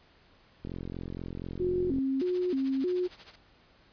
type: click train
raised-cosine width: 3 ms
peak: -25 dBFS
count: 60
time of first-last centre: 0.65-1.985 s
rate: 44.2 Hz
type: tone with vibrato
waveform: sine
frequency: 311.1 Hz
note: D#4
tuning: in tune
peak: -26 dBFS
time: 1.59-3.08 s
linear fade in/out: 20 ms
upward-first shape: square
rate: 1.6 Hz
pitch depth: 260 cents each way
type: noise with tremolo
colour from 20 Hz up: white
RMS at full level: -45 dBFS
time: 2.19-3.36 s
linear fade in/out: 10 ms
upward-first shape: sine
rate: 13 Hz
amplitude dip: 80%
effects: pink hiss -61 dBFS RMS until 3.92 s + resampled to 11025 Hz